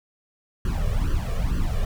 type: noise with flanger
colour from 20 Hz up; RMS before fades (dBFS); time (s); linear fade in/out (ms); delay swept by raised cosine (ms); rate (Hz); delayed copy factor
brown; -23; 0.65-1.85; 2; 0.65 to 1.75; 2.2; +0.95
effects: none